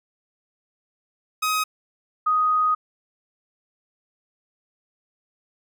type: tone pair in turn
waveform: sawtooth / sine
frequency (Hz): 1261 / 1248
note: D#6 / D#6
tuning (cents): +23 / +5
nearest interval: unison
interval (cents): 18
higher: first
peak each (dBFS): -17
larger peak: neither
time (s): 1.42-1.64 / 2.26-2.75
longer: second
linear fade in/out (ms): 10
effects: none